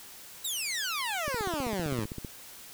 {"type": "exponential sweep", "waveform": "15% pulse", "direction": "down", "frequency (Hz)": [3951, 99.8], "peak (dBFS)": -24, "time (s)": [0.44, 2.05], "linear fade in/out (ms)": 10}
{"type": "click train", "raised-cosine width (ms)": 3, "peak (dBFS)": -24, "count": 16, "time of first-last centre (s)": [1.28, 2.248], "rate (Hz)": 15.5}
{"effects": ["white hiss -48 dBFS RMS until 2.73 s"]}